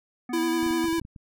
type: harmonic tone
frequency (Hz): 246.9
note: B3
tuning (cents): 0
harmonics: 1 / 3 / 5 / 7 / 9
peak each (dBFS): -31 / -41 / -45 / -48 / -50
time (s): 0.29-0.86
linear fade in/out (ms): 5
type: tone with vibrato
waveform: square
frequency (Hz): 330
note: E4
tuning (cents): +2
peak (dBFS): -24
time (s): 0.33-1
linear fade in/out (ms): 5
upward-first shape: square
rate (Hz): 10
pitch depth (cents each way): 19
type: clicks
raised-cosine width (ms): 5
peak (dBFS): -31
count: 10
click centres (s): 0.63 / 0.664 / 0.708 / 0.842 / 0.884 / 0.929 / 0.984 / 1.016 / 1.051 / 1.162
effects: none